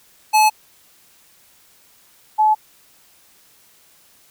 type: tone pair in turn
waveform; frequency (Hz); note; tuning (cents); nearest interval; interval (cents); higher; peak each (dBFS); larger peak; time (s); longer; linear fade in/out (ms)
square / sine; 860 / 860; A5 / A5; -40 / -40; unison; 0; neither; -11; neither; 0.33-0.5 / 2.38-2.55; neither; 20
effects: white hiss -53 dBFS RMS until 4.3 s